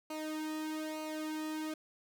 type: tone with flanger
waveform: sawtooth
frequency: 310.6 Hz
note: D#4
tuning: 3 cents flat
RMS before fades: -39 dBFS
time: 0.1-1.74 s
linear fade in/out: 5 ms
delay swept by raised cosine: 0.57 to 1.87 ms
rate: 1.1 Hz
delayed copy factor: -0.8
effects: none